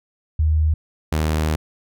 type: tone pair in turn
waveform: sine / sawtooth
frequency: 77.78 / 77.78 Hz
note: D#2 / D#2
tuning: 0 / 0 cents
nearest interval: unison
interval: 0 cents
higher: neither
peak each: -14 dBFS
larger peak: neither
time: 0.39-0.74 / 1.12-1.56 s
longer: second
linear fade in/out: 5 ms
effects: none